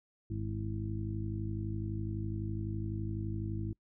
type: harmonic tone with a mistuned harmonic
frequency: 51.91 Hz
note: G#1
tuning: in tune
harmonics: 1 / 2 / 3 / 4 / 5 / 6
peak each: -42 / -36 / -46 / -43 / -51 / -42 dBFS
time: 0.3-3.73 s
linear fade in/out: 5 ms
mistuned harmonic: 6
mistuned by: +89 cents
effects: noise-tail reverb RT60 0.1 s tail -24 dB re dry